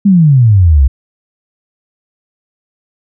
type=exponential sweep; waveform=sine; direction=down; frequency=207.7 to 62.6 Hz; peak=-3 dBFS; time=0.05-0.88 s; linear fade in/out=10 ms; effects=none